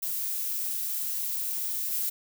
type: noise with level steps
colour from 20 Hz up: violet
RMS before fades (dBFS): -31 / -29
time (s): 0.02-2.1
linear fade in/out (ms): 10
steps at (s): 1.91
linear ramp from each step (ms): 20
effects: none